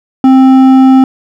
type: tone with hard clipping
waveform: sine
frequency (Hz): 263.1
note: C4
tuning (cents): +10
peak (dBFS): -3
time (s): 0.24-1.04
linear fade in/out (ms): 2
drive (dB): 8
effects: none